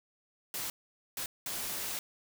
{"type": "noise bursts at uneven times", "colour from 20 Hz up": "white", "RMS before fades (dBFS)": -37, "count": 3, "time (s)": [[0.54, 0.7], [1.17, 1.26], [1.46, 1.99]], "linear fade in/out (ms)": 2, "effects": []}